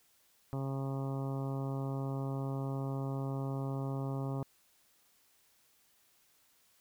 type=harmonic tone; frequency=135.8 Hz; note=C#3; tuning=35 cents flat; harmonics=1 / 2 / 3 / 4 / 5 / 6 / 7 / 8 / 9; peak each=-35 / -41 / -45 / -47 / -49 / -51 / -52 / -53 / -54 dBFS; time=0.53-4.43 s; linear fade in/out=0 ms; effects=white hiss -69 dBFS RMS until 6.8 s